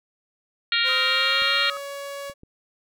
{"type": "harmonic tone", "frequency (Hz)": 466.2, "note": "A#4", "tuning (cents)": 0, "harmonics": [3, 4, 5, 6, 7, 8, 9], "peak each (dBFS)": [-27, -27, -27, -27, -27, -27, -27], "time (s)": [0.72, 1.7], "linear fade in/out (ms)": 2}
{"type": "tone with pitch glide", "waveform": "sawtooth", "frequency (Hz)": [518, 561.6], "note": ["C5", "C#5"], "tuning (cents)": [-17, 22], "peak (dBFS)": -28, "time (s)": [0.83, 2.34], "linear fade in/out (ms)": 50, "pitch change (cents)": 139, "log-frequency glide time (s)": [1.04, 1.61]}
{"type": "tone", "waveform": "sine", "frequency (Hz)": 1266, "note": "D#6", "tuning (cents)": 30, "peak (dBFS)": -31, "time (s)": [0.89, 1.77], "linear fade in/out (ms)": 0}
{"type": "clicks", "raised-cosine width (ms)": 3, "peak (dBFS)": -33, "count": 3, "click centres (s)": [1.421, 2.298, 2.434]}
{"effects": []}